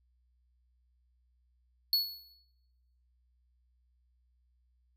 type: tone with exponential decay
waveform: square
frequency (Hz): 4393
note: C#8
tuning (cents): -16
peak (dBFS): -23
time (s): 1.93-2.34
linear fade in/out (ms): 1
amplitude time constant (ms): 88
effects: noise-tail reverb RT60 1.0 s tail -18 dB re dry + added 61 Hz sine -68 dBFS peak until 4.96 s